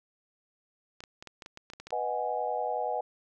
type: clicks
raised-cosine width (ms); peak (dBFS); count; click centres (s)
0.2; -26; 12; 1.005 / 1.038 / 1.225 / 1.273 / 1.422 / 1.461 / 1.574 / 1.701 / 1.735 / 1.8 / 1.87 / 1.906
type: chord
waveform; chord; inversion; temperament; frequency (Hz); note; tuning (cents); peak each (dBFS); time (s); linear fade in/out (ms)
sine; G# minor seventh; first; equal; 493.9 / 622.3 / 740 / 830.6; B4 / D#5 / F#5 / G#5; 0 / 0 / 0 / 0; -35 / -35 / -33 / -34; 1.92-3.01; 5
effects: none